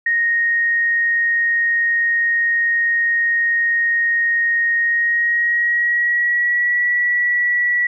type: tone with pitch glide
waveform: sine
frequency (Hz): 1864.7 to 1942.8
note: A#6 to B6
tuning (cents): 0 to -29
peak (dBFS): -14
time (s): 0.06-7.87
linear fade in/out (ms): 5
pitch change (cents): +71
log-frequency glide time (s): 4.78-6.85
effects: none